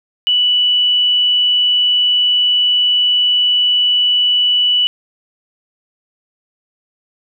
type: tone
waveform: sine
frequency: 2960 Hz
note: F#7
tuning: in tune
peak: -10 dBFS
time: 0.27-4.87 s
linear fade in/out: 0 ms
effects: none